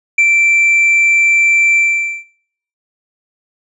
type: tone with ADSR envelope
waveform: triangle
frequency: 2343 Hz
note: D7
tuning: 5 cents flat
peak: -5 dBFS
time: 0.18-2.24 s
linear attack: 5 ms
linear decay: 62 ms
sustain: -2 dB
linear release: 470 ms
effects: noise-tail reverb RT60 0.7 s tail -20 dB re dry + resampled to 22050 Hz